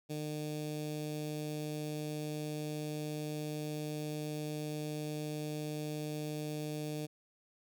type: tone with notch filter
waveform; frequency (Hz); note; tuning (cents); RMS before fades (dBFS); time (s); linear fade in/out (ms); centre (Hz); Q
15% pulse; 151.4; D#3; -47; -39; 0.09-7.07; 20; 1400; 0.67
effects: none

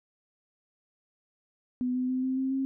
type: tone with pitch steps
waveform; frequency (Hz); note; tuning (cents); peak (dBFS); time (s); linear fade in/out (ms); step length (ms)
sine; 250 / 253.5 / 257 / 260.6 / 264.3 / 267.9; B3 / B3 / C4 / C4 / C4 / C4; +21 / +45 / -31 / -7 / +18 / +41; -26; 1.81-2.65; 0; 140
effects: none

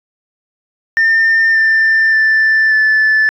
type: tone with pitch steps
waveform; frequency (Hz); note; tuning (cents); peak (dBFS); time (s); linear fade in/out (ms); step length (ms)
sine; 1805 / 1785.3 / 1765.8 / 1746.5; A6 / A6 / A6 / A6; +44 / +25 / +6 / -13; -6; 0.97-3.29; 0; 580
effects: tanh soft clip ceiling -6 dBFS

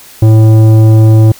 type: tone with tanh clipping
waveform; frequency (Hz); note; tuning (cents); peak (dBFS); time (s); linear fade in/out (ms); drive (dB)
sine; 110; A2; 0; -3; 0.22-1.32; 5; 12
effects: white hiss -35 dBFS RMS until 1.39 s

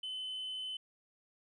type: tone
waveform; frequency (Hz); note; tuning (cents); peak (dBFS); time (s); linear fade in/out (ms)
sine; 3037; F#7; +44; -36; 0.03-0.77; 5
effects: tanh soft clip ceiling -36 dBFS

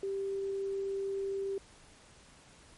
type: tone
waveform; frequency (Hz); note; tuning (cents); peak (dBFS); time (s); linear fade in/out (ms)
sine; 392; G4; 0; -32; 0.03-1.58; 2
effects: pink hiss -58 dBFS RMS until 2.77 s + MP3 48 kbps

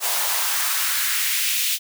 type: noise with high-pass filter sweep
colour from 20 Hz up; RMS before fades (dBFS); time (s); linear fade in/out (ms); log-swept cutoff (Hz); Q
white; -22; 0-1.79; 50; 640 to 3000; 1.7
effects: none

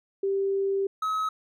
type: tone pair in turn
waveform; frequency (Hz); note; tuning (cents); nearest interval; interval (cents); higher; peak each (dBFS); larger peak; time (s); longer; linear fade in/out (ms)
sine / triangle; 392 / 1280.3; G4 / D#6; 0 / +49; octave + minor sixth; 2049; second; -23; neither; 0.23-0.87 / 1.02-1.29; first; 5
effects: none

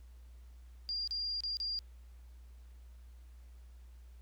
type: tone with dropouts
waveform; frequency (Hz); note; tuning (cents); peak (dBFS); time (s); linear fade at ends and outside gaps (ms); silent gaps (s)
sine; 4793; D8; +34; -34; 0.89-1.79; 0; 1.075-1.109 / 1.405-1.436 / 1.57-1.601
effects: added 60 Hz sine -51 dBFS peak until 4.21 s + pink hiss -71 dBFS RMS until 4.21 s

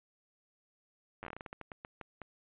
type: slowing click train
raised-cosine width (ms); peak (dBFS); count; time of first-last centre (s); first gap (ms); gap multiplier
0.5; -28; 16; 1.23-2.217; 9; 1.25
effects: resampled to 8000 Hz

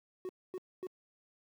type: tone bursts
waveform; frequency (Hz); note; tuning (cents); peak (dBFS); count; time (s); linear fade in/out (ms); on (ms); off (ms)
triangle; 370; F#4; 0; -35; 3; 0.25-0.867; 0; 39; 250
effects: high-pass 150 Hz 12 dB/octave + 11-bit

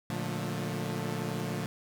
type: chord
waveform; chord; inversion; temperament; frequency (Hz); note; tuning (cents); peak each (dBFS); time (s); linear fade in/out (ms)
sawtooth; Bb major seventh; none; equal with one note detuned; 116.54 / 146.83 / 178.08 / 220; Bb2 / D3 / F3 / A3; 0 / 0 / +34 / 0; -34 / -33 / -33 / -35; 0.1-1.66; 0
effects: none

